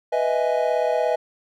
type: chord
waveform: triangle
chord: E major seventh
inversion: second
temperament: equal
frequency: 493.9 / 622.3 / 659.3 / 830.6 Hz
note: B4 / D#5 / E5 / G#5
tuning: 0 / 0 / 0 / 0 cents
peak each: -22 / -21 / -23 / -25 dBFS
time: 0.12-1.16 s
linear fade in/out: 10 ms
effects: none